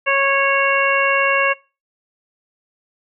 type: harmonic tone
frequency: 551 Hz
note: C#5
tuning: 11 cents flat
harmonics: 1 / 2 / 3 / 4 / 5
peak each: -20 / -20 / -20 / -20 / -20 dBFS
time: 0.06-1.54 s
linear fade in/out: 20 ms
effects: noise-tail reverb RT60 0.3 s tail -22 dB re dry